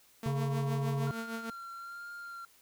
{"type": "tone with tremolo", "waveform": "sawtooth", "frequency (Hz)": 226.5, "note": "A#3", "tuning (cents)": -50, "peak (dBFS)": -31, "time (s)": [0.23, 1.5], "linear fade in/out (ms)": 2, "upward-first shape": "triangle", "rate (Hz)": 6.5, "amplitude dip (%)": 75}
{"type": "harmonic tone", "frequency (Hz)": 138.59, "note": "C#3", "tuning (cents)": 0, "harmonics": [1, 3, 5, 7, 8], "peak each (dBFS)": [-30, -40, -44, -47, -48], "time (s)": [0.26, 1.11], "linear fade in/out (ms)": 0}
{"type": "tone with vibrato", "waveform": "triangle", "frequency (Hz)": 1385, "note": "F6", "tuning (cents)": -15, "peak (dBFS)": -40, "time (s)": [1.07, 2.45], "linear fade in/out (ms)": 2, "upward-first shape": "sine", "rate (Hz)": 1.2, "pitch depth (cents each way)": 24}
{"effects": ["white hiss -63 dBFS RMS until 2.61 s"]}